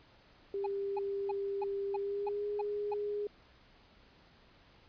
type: tone with pitch glide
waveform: sine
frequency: 397.3 to 413.2 Hz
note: G4 to G#4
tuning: +23 to -9 cents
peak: -33 dBFS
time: 0.54-3.27 s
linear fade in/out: 2 ms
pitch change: +68 cents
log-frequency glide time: 1.96-2.47 s
type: tone bursts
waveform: triangle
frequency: 834 Hz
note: G#5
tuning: 7 cents sharp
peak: -33 dBFS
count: 8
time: 0.64-2.94 s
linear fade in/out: 5 ms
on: 25 ms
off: 300 ms
effects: pink hiss -62 dBFS RMS until 4.88 s + resampled to 11025 Hz